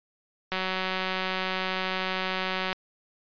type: click train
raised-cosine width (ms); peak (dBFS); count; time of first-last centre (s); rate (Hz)
0.3; -13; 414; 0.52-2.729; 187
effects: resampled to 11025 Hz